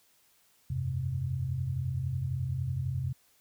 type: chord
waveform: sine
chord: F suspended second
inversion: none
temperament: equal with one note detuned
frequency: 87 / 98 / 130.81 Hz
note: F2 / G2 / C3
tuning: -6 / 0 / 0 cents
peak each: -36 / -37 / -31 dBFS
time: 0.7-3.13 s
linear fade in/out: 5 ms
effects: white hiss -66 dBFS RMS until 3.4 s